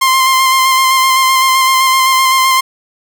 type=tone with vibrato; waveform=sawtooth; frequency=1050 Hz; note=C6; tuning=6 cents sharp; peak=-4 dBFS; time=0.01-2.61 s; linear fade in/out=10 ms; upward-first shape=square; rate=7.8 Hz; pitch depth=16 cents each way; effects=none